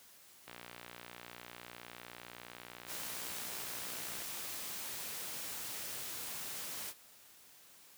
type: click train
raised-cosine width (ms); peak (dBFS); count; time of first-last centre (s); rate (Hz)
0.3; -31; 225; 0.48-4.22; 59.9
type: noise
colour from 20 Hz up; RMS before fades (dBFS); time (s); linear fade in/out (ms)
white; -43; 2.86-6.94; 50
effects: white hiss -60 dBFS RMS until 7.97 s + high-pass 80 Hz 12 dB/octave